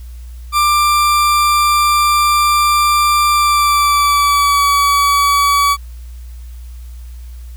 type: tone with pitch glide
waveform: 40% pulse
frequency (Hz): 1185 to 1140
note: D6 to C#6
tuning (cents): +15 to +48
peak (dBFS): -9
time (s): 0.52-5.77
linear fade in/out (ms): 50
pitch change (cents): -67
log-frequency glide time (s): 3.3-4.62
effects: added 60 Hz sine -28 dBFS peak until 7.56 s + white hiss -49 dBFS RMS until 7.56 s